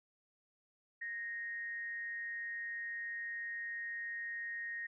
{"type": "tone with frequency modulation", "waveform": "sine", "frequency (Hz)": 1863, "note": "A#6", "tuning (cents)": -2, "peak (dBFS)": -39, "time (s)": [1.01, 4.87], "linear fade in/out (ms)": 10, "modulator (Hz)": 198, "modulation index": 0.28, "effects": []}